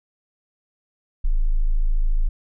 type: tone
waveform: sine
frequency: 27 Hz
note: A0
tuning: 32 cents flat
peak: -15 dBFS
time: 1.24-2.29 s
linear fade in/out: 10 ms
effects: none